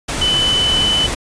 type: tone in noise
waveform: sine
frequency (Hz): 3011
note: F#7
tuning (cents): +30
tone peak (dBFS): -13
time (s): 0.21-1.07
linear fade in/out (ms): 10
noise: pink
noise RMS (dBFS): -21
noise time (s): 0.08-1.15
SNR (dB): +5
effects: resampled to 22050 Hz